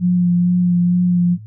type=tone with vibrato; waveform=sine; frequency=177.1 Hz; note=F3; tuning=24 cents sharp; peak=-11 dBFS; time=0-1.38 s; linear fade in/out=50 ms; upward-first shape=sine; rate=2.2 Hz; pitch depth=19 cents each way; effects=noise-tail reverb RT60 0.1 s tail -20 dB re dry + added 108 Hz sine -33 dBFS peak until 1.46 s